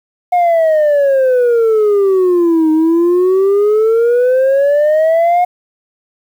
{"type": "exponential two-way sweep", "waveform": "sine", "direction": "down then up", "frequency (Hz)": [722, 311.1, 722], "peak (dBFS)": -5, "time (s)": [0.32, 5.45], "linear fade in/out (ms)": 10, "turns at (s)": 2.71, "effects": ["tanh soft clip ceiling -7 dBFS", "7-bit"]}